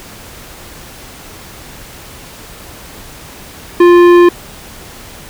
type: tone with tanh clipping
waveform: sine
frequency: 349.7 Hz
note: F4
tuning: 2 cents sharp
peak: -4 dBFS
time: 3.8-4.29 s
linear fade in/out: 5 ms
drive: 14 dB
effects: pink hiss -33 dBFS RMS until 5.29 s